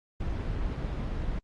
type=noise; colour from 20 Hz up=brown; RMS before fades=-31 dBFS; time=0.2-1.39 s; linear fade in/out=5 ms; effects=low-pass 4000 Hz 12 dB/octave + Opus 24 kbps